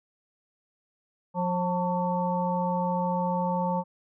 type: harmonic tone with a mistuned harmonic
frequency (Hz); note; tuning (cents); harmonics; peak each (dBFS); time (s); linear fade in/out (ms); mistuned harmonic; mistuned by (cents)
178.6; F3; +39; 1 / 3 / 5 / 6; -28 / -31 / -28 / -40; 1.34-3.84; 50; 6; +86
effects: none